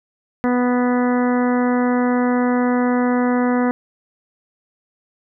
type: harmonic tone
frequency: 246.9 Hz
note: B3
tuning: in tune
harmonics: 1 / 2 / 3 / 4 / 5 / 6 / 7 / 8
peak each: -16 / -22 / -26 / -28 / -30 / -32 / -33 / -34 dBFS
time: 0.44-3.71 s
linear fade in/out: 0 ms
effects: none